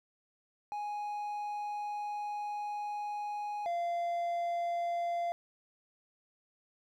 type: tone pair in turn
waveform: triangle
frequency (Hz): 830.6 / 689.8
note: G#5 / F5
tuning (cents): 0 / -22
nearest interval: minor third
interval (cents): 322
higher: first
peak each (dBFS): -33 / -29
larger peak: second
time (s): 0.72-3.66 / 3.66-5.32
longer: first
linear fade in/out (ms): 0
effects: none